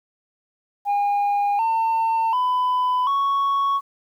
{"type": "tone with pitch steps", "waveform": "sine", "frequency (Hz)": [813, 902.1, 1000.9, 1110.6], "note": ["G#5", "A5", "B5", "C#6"], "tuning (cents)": [-37, 43, 23, 3], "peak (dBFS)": -15, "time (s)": [0.85, 3.81], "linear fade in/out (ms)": 50, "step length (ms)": 740, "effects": ["tanh soft clip ceiling -17 dBFS", "9-bit"]}